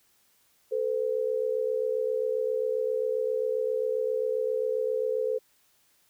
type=tone pair together; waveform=sine; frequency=440 / 507.5 Hz; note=A4 / B4; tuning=0 / +47 cents; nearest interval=major second; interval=247 cents; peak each=-28 dBFS; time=0.71-5.39 s; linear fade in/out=20 ms; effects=white hiss -66 dBFS RMS until 6.09 s

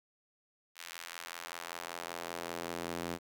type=tone with high-pass filter sweep; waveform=sawtooth; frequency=85.2 Hz; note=F2; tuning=42 cents flat; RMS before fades=-42 dBFS; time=0.75-3.19 s; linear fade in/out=50 ms; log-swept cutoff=2100 to 240 Hz; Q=0.82; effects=10-bit

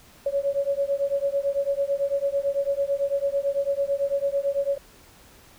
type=beating tone pair; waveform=sine; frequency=554.4 / 563.4 Hz; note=C#5 / C#5; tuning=0 / +28 cents; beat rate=9 Hz; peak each=-25 dBFS; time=0.26-4.78 s; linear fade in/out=5 ms; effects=pink hiss -52 dBFS RMS until 5.58 s

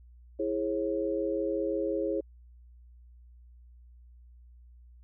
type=chord; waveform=sine; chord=C# minor; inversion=first; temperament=equal with one note detuned; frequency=329.6 / 415.3 / 541.1 Hz; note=E4 / G#4 / C#5; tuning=0 / 0 / -42 cents; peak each=-32 dBFS; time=0.39-2.21 s; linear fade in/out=10 ms; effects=added 60 Hz sine -51 dBFS peak until 5.03 s

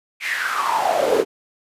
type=noise with high-pass filter sweep; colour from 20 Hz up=brown; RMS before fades=-20 dBFS; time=0.2-1.25 s; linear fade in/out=50 ms; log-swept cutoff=2300 to 390 Hz; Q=6.8; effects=resampled to 32000 Hz

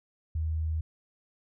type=tone; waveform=sine; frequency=79.3 Hz; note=D#2; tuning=33 cents sharp; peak=-27 dBFS; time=0.35-0.81 s; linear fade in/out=5 ms; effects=none

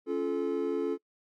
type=chord; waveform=triangle; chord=Db augmented; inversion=none; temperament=just; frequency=277.2 / 346.5 / 433.1 Hz; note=Db4 / F4 / A4; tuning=0 / -14 / -27 cents; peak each=-32 / -31 / -29 dBFS; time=0.06-0.98 s; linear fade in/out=50 ms; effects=noise-tail reverb RT60 0.1 s tail -26 dB re dry + AAC 64 kbps

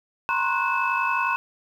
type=tone cluster; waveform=sine; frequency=938 / 1035 / 1086 / 1476 / 2604 Hz; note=A#5 / C6 / C#6 / F#6 / E7; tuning=+11 / -19 / -36 / -5 / -22 cents; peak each=-27 dBFS; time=0.29-1.36 s; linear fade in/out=0 ms; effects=tanh soft clip ceiling -11 dBFS + 9-bit

